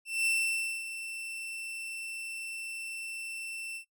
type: tone with ADSR envelope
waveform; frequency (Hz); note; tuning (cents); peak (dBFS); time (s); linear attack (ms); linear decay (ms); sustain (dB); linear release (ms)
40% pulse; 2682; E7; +29; -24; 0.05-3.85; 210; 570; -12; 92
effects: noise-tail reverb RT60 0.1 s tail -21 dB re dry